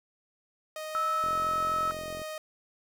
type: tone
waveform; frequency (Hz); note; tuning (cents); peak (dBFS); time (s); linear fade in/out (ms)
sawtooth; 622.3; D#5; 0; -32; 0.76-2.38; 2
type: tone with pitch glide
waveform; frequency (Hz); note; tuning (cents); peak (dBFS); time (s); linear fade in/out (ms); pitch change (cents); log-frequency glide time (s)
sine; 1306 to 1296.2; E6 to E6; -17 to -30; -26; 0.95-1.91; 0; -13; 1.11-1.43
type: click train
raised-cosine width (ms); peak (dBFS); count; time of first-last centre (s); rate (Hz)
2; -30; 44; 1.24-2.217; 44
effects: none